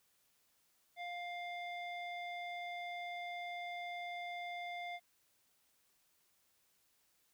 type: tone with low-pass filter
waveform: square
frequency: 702 Hz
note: F5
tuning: 9 cents sharp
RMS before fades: -44 dBFS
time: 0.96-5 s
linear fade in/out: 50 ms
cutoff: 2800 Hz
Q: 6.9
effects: white hiss -75 dBFS RMS until 7.33 s